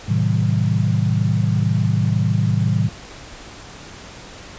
sine chord, A diminished seventh, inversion none, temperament just, 110 / 132 / 158.4 / 190.08 Hz, A2 / C3 / Eb3 / Gb3, 0 / +16 / +31 / +47 cents, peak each -18 / -22 / -21 / -23 dBFS, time 0.08-2.89 s, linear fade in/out 10 ms, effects pink hiss -38 dBFS RMS until 4.58 s + resampled to 16000 Hz

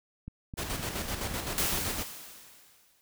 click train, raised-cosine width 5 ms, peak -27 dBFS, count 5, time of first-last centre 0.28-1.314 s, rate 3.87 Hz
pink noise with tremolo, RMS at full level -33 dBFS, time 0.57-2.04 s, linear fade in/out 20 ms, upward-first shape square, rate 7.8 Hz, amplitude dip 45%
white noise with exponential decay, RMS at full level -28 dBFS, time 1.58-3.01 s, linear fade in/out 0 ms, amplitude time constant 310 ms
effects none

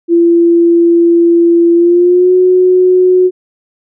sine tone with pitch glide, 340 to 366.5 Hz, F4 to F#4, -46 to -16 cents, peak -4 dBFS, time 0.08-3.31 s, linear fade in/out 50 ms, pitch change +130 cents, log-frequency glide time 1.74-2.33 s, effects none

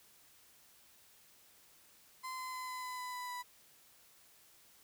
35% pulse tone with pitch steps, 1032 / 1025.5 / 1019 / 1012.5 / 1006.1 / 999.7 / 993.4 / 987.1 Hz, C6 / C6 / C6 / B5 / B5 / B5 / B5 / B5, -24 / -35 / -46 / +43 / +32 / +21 / +10 / -1 cents, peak -39 dBFS, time 2.23-3.43 s, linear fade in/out 20 ms, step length 150 ms, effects white hiss -64 dBFS RMS until 4.83 s

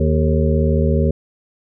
harmonic tone with a mistuned harmonic, 77.78 Hz, D#2, in tune, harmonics 1 / 2 / 3 / 5 / 6 / 7, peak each -16 / -19 / -21 / -23 / -24 / -24 dBFS, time 0-1.11 s, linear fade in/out 5 ms, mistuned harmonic 6, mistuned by -65 cents, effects none

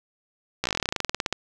slowing click train, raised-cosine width 0.2 ms, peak -7 dBFS, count 21, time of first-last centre 0.64-1.326 s, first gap 15 ms, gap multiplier 1.08, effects none

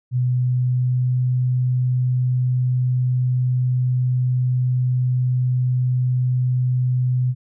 sine tone with pitch glide, 125.1 to 126.12 Hz, B2 to B2, +23 to +37 cents, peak -16 dBFS, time 0.11-7.35 s, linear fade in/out 50 ms, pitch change +14 cents, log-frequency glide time 0.23-1.21 s, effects none

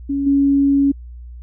sine tone with level steps, 278.9 Hz, C#4, 11 cents sharp, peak -17 / -11 dBFS, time 0.09-0.92 s, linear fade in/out 10 ms, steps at 0.26 s, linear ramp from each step 10 ms, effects added 60 Hz sine -32 dBFS peak until 1.42 s

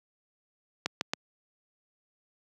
clicks, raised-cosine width 0.2 ms, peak -10 dBFS, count 3, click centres 0.86 / 1.011 / 1.135 s, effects high-pass 150 Hz 12 dB/octave

